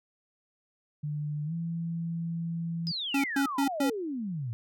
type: tone with pitch glide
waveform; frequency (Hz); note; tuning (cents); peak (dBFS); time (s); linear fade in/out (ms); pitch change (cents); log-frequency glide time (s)
sine; 148.9 to 167.13; D3 to E3; +24 to +24; -30; 1.03-2.92; 10; +200; 1.45-1.53
type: exponential sweep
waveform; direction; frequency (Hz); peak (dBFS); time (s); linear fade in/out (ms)
sine; down; 5110 to 108.5; -31; 2.87-4.53; 0
type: tone bursts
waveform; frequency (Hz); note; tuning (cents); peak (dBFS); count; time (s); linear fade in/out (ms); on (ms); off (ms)
square; 277.2; C#4; 0; -25; 4; 3.14-3.9; 5; 100; 120
effects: none